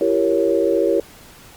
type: chord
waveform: sine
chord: E diminished seventh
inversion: none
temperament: equal with one note detuned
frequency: 336.6 / 392 / 466.2 / 554.4 Hz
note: E4 / G4 / Bb4 / Db5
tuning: +36 / 0 / 0 / 0 cents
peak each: -20 dBFS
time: 0.01-1 s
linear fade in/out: 2 ms
effects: pink hiss -44 dBFS RMS until 1.56 s + Opus 48 kbps